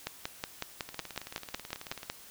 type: two click trains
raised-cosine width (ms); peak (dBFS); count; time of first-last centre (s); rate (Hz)
0.2; -24 / -16; 22 / 12; 0.89-2.031 / 0.07-2.1; 18.4 / 5.42
effects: white hiss -52 dBFS RMS until 2.3 s